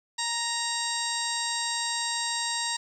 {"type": "harmonic tone with a mistuned harmonic", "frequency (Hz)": 932.3, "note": "A#5", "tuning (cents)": 0, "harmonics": [1, 2, 3, 4, 5, 6, 7, 8, 9], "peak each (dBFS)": [-34, -35, -41, -34, -35, -37, -44, -35, -38], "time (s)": [0.18, 2.77], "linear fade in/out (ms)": 10, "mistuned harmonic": 4, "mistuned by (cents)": 27, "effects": ["10-bit"]}